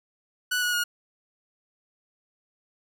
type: tone with pitch steps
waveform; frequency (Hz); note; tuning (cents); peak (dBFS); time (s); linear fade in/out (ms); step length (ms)
sawtooth; 1480 / 1457.9 / 1436.2; F#6 / F#6 / F6; 0 / -26 / +48; -20; 0.51-0.84; 10; 110
effects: none